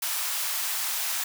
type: high-pass noise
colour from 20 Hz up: white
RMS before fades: -29 dBFS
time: 0.02-1.24 s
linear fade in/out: 5 ms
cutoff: 740 Hz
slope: 24 dB/octave
effects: none